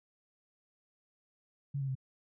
sine tone with pitch steps, 140.3 / 135.91 / 131.66 Hz, C#3 / C#3 / C3, +21 / -34 / +11 cents, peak -32 dBFS, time 1.74-1.953 s, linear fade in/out 10 ms, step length 71 ms, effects none

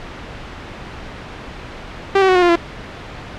sawtooth tone with pitch steps, 392 / 381.1 / 370.4 / 360.1 / 350 / 340.3 Hz, G4 / G4 / F#4 / F#4 / F4 / F4, 0 / -49 / +2 / -47 / +4 / -45 cents, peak -6 dBFS, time 2.15-2.558 s, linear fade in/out 5 ms, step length 68 ms, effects pink hiss -32 dBFS RMS until 3.38 s + low-pass 3000 Hz 12 dB/octave

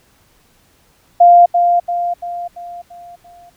sine tone with echo, 698.5 Hz, F5, in tune, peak -3 dBFS, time 1.2-1.46 s, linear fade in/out 10 ms, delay 340 ms, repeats 6, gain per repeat -6 dB, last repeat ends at 3.5 s, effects pink hiss -54 dBFS RMS until 3.56 s

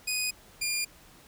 15% pulse tone pair in turn, 2489 / 2410 Hz, D#7 / D7, 0 / +44 cents, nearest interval minor second, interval 56 cents, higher first, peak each -21 dBFS, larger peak neither, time 0.07-0.31 / 0.61-0.85 s, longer neither, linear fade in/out 10 ms, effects pink hiss -55 dBFS RMS until 1.27 s

